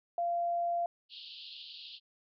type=tone; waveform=sine; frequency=690 Hz; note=F5; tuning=21 cents flat; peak=-29 dBFS; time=0.18-0.86 s; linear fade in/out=2 ms
type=band-pass noise; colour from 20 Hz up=pink; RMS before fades=-48 dBFS; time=1.09-2 s; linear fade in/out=50 ms; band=2800 to 4700 Hz; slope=96 dB/octave
effects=none